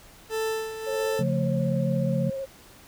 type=tone with tremolo; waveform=40% pulse; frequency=441.5 Hz; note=A4; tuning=6 cents sharp; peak=-24 dBFS; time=0.29-1.24 s; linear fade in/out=50 ms; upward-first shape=sine; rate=1.6 Hz; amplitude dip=65%
type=tone with vibrato; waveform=sine; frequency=539 Hz; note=C#5; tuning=49 cents flat; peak=-29 dBFS; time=0.86-2.46 s; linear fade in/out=20 ms; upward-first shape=sine; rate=15 Hz; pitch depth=24 cents each way
type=chord; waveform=sine; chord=Db augmented; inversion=none; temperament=equal; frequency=138.59 / 174.61 / 220 Hz; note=Db3 / F3 / A3; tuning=0 / 0 / 0 cents; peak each=-26 / -27 / -29 dBFS; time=1.19-2.3 s; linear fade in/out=5 ms
effects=pink hiss -51 dBFS RMS until 2.87 s